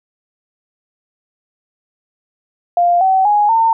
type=tone with pitch steps; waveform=sine; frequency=698.5 / 761.7 / 830.7 / 905.8 Hz; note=F5 / G5 / G#5 / A#5; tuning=0 / -50 / 0 / -50 cents; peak=-9 dBFS; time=2.77-3.73 s; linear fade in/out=2 ms; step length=240 ms; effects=none

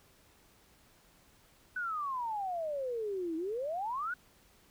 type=exponential two-way sweep; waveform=sine; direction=down then up; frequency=1515 to 314.6 to 1515 Hz; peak=-33 dBFS; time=1.76-4.14 s; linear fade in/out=5 ms; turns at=3.36 s; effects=pink hiss -64 dBFS RMS until 4.7 s

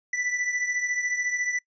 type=beating tone pair; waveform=square; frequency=1975.5 / 1989.5 Hz; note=B6 / B6; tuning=0 / +12 cents; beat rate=14 Hz; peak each=-27 / -33 dBFS; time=0.13-1.59 s; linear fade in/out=5 ms; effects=noise-tail reverb RT60 0.1 s tail -23 dB re dry + resampled to 16000 Hz

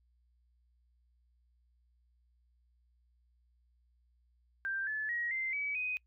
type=tone with pitch steps; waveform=sine; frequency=1577 / 1729.7 / 1897.2 / 2081 / 2282 / 2503 Hz; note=G6 / A6 / A#6 / C7 / C#7 / D#7; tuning=+10 / -30 / +30 / -10 / +50 / +10 cents; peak=-33 dBFS; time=4.65-5.97 s; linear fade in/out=0 ms; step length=220 ms; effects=noise-tail reverb RT60 0.1 s tail -25 dB re dry + added 60 Hz sine -68 dBFS peak until 6.06 s

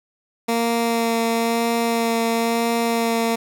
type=tone with vibrato; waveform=15% pulse; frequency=230.9 Hz; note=A#3; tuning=16 cents flat; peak=-12 dBFS; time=0.48-3.36 s; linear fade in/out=10 ms; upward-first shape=sine; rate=1 Hz; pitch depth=13 cents each way; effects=none

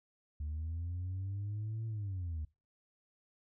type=linear two-way sweep; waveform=sine; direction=up then down; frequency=73.42 to 113.1 to 74.6 Hz; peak=-34 dBFS; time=0.4-2.45 s; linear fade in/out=5 ms; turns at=1.86 s; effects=noise-tail reverb RT60 0.3 s tail -25 dB re dry + tanh soft clip ceiling -34 dBFS

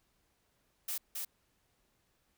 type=noise with echo; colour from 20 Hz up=blue; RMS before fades=-37 dBFS; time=0.88-0.98 s; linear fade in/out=5 ms; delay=270 ms; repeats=1; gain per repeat=-2 dB; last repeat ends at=1.25 s; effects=pink hiss -75 dBFS RMS until 2.37 s

